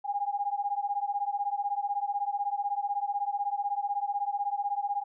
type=beating tone pair; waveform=sine; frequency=804 / 820 Hz; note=G5 / G#5; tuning=+44 / -22 cents; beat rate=16 Hz; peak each=-31 dBFS; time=0.04-5.04 s; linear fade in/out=20 ms; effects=none